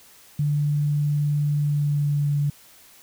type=tone with pitch glide; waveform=sine; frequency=146.83 to 144.64 Hz; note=D3 to D3; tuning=0 to -26 cents; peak=-19 dBFS; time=0.39-2.5 s; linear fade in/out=5 ms; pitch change=-26 cents; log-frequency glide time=1.56-2.31 s; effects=white hiss -51 dBFS RMS until 3.02 s